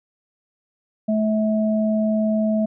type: tone pair together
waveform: sine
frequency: 216.6 / 646.3 Hz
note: A3 / E5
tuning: -27 / -34 cents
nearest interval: octave + perfect fifth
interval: 1893 cents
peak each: -18 / -23 dBFS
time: 1.08-2.66 s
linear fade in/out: 10 ms
effects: none